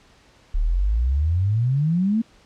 sine exponential sweep, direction up, 34.9 to 232.6 Hz, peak -17 dBFS, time 0.54-2.22 s, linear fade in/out 10 ms, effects pink hiss -54 dBFS RMS until 2.45 s + low-pass 6000 Hz 12 dB/octave

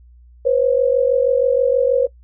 sine tone pair together, 492.7 / 539 Hz, B4 / C#5, -4 / -49 cents, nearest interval major second, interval 155 cents, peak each -15 dBFS, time 0.45-2.07 s, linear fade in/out 10 ms, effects noise-tail reverb RT60 0.1 s tail -21 dB re dry + added 60 Hz sine -43 dBFS peak until 2.23 s

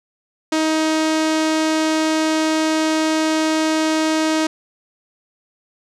sawtooth tone with low-pass filter, 315.1 Hz, D#4, 22 cents sharp, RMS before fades -18 dBFS, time 0.52-4.47 s, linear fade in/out 5 ms, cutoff 7000 Hz, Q 1.2, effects none

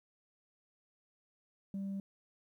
sine tone, 196 Hz, G3, in tune, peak -34 dBFS, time 1.74-2 s, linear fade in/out 2 ms, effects tanh soft clip ceiling -35 dBFS + 12-bit

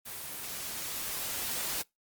white noise with level ramp, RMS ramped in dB -41 to -33 dBFS, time 0.05-1.83 s, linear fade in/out 20 ms, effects noise-tail reverb RT60 0.2 s tail -26 dB re dry + Opus 24 kbps

